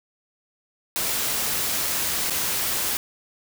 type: noise with dropouts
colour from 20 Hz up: white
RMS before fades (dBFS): -25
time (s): 0.96-2.97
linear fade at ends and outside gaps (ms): 0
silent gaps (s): 2.299-2.306
effects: none